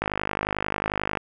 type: click train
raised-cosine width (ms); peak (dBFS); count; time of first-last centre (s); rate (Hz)
0.5; -9; 60; 0.02-1.172; 51.2
effects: none